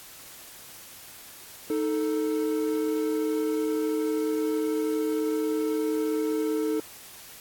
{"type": "tone pair together", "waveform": "triangle", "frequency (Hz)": [311.6, 440], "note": ["D#4", "A4"], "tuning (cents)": [3, 0], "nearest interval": "tritone", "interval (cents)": 597, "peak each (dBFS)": -25, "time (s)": [1.7, 6.8], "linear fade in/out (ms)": 2, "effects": ["white hiss -46 dBFS RMS until 7.4 s", "AAC 64 kbps"]}